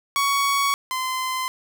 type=tone pair in turn; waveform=sawtooth; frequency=1119 / 1031.8 Hz; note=C#6 / C6; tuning=+16 / -24 cents; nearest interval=minor second; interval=140 cents; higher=first; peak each=-15 / -20 dBFS; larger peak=first; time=0.16-0.74 / 0.91-1.48 s; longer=first; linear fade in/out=0 ms; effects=none